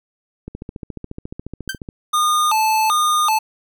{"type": "click train", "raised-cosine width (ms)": 3, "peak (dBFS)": -17, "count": 21, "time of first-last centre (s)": [0.48, 1.888], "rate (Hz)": 14.2}
{"type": "tone with exponential decay", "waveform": "sawtooth", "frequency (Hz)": 1557, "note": "G6", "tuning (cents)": -12, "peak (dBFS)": -15, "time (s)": [1.69, 1.78], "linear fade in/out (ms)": 5, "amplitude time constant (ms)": 18}
{"type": "tone with vibrato", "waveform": "square", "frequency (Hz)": 1032, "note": "C6", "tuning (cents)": -24, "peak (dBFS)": -15, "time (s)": [2.13, 3.39], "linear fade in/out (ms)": 10, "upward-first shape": "square", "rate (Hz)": 1.3, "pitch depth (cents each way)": 290}
{"effects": []}